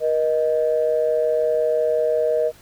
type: tone pair together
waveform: sine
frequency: 476.6 / 622.3 Hz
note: A#4 / D#5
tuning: +38 / 0 cents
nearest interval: perfect fourth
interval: 462 cents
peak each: -19 dBFS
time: 0-2.52 s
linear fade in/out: 50 ms
effects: tanh soft clip ceiling -9 dBFS + pink hiss -50 dBFS RMS until 2.61 s